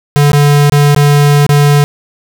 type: tone with dropouts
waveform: square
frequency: 145 Hz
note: D3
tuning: 22 cents flat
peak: -5 dBFS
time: 0.16-1.84 s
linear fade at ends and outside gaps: 0 ms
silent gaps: 0.318-0.332 / 0.697-0.722 / 0.947-0.963 / 1.465-1.492 s
effects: none